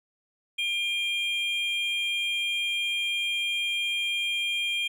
triangle tone pair together, 2401 / 3205 Hz, D7 / G7, +38 / +38 cents, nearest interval perfect fourth, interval 500 cents, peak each -27 dBFS, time 0.58-4.88 s, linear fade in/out 10 ms, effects none

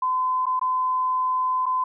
sine tone with dropouts, 1021 Hz, C6, 43 cents flat, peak -20 dBFS, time 0.02-1.84 s, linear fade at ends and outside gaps 5 ms, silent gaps 0.457-0.465 / 0.595-0.613 / 1.658-1.663 s, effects none

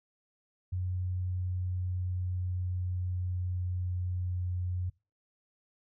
sine tone with pitch glide, 91.2 to 90.1 Hz, F#2 to F#2, -24 to -45 cents, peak -30 dBFS, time 0.72-4.9 s, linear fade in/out 10 ms, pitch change -21 cents, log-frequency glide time 1.04-4.49 s, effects noise-tail reverb RT60 0.3 s tail -24 dB re dry

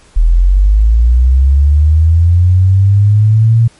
sine linear sweep, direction up, 38.68 to 116.54 Hz, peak -4 dBFS, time 0.16-3.68 s, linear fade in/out 10 ms, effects pink hiss -45 dBFS RMS until 3.79 s + MP3 48 kbps

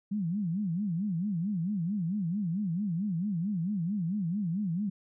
sine tone with vibrato, 185.8 Hz, F#3, 7 cents sharp, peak -28 dBFS, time 0.11-4.9 s, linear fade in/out 10 ms, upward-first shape sine, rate 4.5 Hz, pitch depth 240 cents each way, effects none

